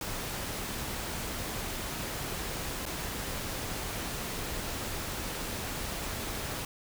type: noise with dropouts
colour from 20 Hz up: pink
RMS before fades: -36 dBFS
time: 0.01-6.65 s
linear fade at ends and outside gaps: 2 ms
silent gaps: 2.855-2.862 s
effects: none